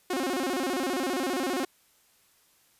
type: tone with vibrato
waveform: sawtooth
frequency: 311.1 Hz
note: D#4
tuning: in tune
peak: -23 dBFS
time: 0.1-1.65 s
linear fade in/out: 5 ms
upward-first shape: square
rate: 15 Hz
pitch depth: 270 cents each way
effects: white hiss -64 dBFS RMS until 2.79 s + resampled to 32000 Hz